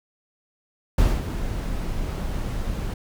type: noise with ADSR envelope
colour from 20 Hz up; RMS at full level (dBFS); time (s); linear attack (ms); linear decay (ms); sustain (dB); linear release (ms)
brown; -17; 0.98-2.94; 4; 220; -10; 6
effects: none